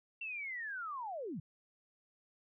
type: linear sweep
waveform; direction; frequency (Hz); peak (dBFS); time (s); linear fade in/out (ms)
sine; down; 2726 to 126.2; -39; 0.21-1.4; 5
effects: none